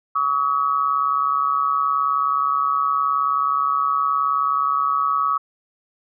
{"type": "tone pair together", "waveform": "sine", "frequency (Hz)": [1136, 1275.1], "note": ["C#6", "D#6"], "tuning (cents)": [42, 42], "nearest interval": "major second", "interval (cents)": 200, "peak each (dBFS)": -20, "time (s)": [0.15, 5.38], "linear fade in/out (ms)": 10, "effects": []}